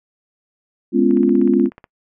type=chord; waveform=sine; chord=C# dominant seventh; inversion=second; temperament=just; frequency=207.9 / 249.5 / 277.2 / 346.5 Hz; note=G#3 / B3 / C#4 / E#4; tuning=+2 / +18 / 0 / -14 cents; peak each=-18 / -16 / -17 / -16 dBFS; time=0.92-1.7 s; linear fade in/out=50 ms
type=click train; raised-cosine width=0.5 ms; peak=-24 dBFS; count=13; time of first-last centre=1.11-1.842 s; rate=16.4 Hz
effects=noise-tail reverb RT60 0.1 s tail -24 dB re dry